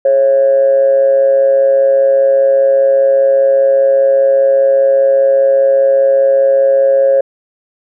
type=tone with amplitude modulation; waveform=sine; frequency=545 Hz; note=C#5; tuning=29 cents flat; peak=-3 dBFS; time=0.05-7.21 s; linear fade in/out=5 ms; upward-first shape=sine; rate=125 Hz; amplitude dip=55%; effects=tanh soft clip ceiling -1 dBFS